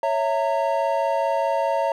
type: chord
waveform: triangle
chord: A# diminished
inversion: first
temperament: equal with one note detuned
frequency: 554.4 / 659.3 / 919 Hz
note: C#5 / E5 / A#5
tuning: 0 / 0 / -25 cents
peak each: -22 / -22 / -22 dBFS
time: 0.03-1.92 s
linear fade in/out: 2 ms
effects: none